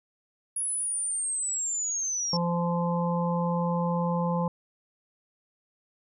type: linear sweep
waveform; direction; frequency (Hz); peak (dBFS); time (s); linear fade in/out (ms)
sine; down; 10500 to 5400; -27; 0.56-2.37; 5
type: harmonic tone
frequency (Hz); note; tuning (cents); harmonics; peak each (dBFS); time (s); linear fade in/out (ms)
172.4; F3; -22; 1 / 3 / 5 / 6; -26 / -31 / -33 / -34; 2.33-4.48; 2
effects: none